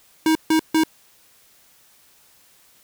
square tone bursts, 317.5 Hz, D#4, 35 cents sharp, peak -15 dBFS, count 3, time 0.26-0.836 s, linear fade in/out 2 ms, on 92 ms, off 150 ms, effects white hiss -55 dBFS RMS until 2.83 s

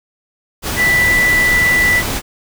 sine tone in noise, 1975.5 Hz, B6, in tune, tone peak -10 dBFS, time 0.76-2.03 s, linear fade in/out 50 ms, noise pink, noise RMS -20 dBFS, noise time 0.62-2.22 s, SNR +7 dB, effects none

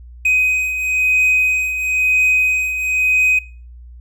triangle beating tone pair, 2511 / 2512 Hz, D#7 / D#7, +15 / +16 cents, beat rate 1 Hz, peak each -20 / -13 dBFS, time 0.25-3.39 s, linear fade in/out 5 ms, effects noise-tail reverb RT60 0.4 s tail -22 dB re dry + added 60 Hz sine -35 dBFS peak until 4 s

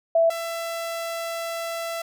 sine / sawtooth tone pair in turn, 662 / 668.1 Hz, E5 / E5, +7 / +23 cents, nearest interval unison, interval 16 cents, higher second, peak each -15 / -24 dBFS, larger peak first, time 0.15-0.3 / 0.3-2.02 s, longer second, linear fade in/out 5 ms, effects none

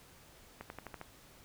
accelerating click train, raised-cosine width 0.5 ms, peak -28 dBFS, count 6, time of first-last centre 0.61-1.014 s, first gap 91 ms, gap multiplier 0.94, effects pink hiss -59 dBFS RMS until 1.44 s

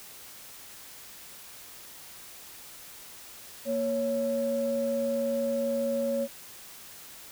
sine tone pair together, 233.1 / 554.4 Hz, A#3 / C#5, 0 / 0 cents, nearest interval octave + minor third, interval 1500 cents, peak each -31 / -26 dBFS, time 3.65-6.28 s, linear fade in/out 50 ms, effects tanh soft clip ceiling -19 dBFS + white hiss -47 dBFS RMS until 7.31 s

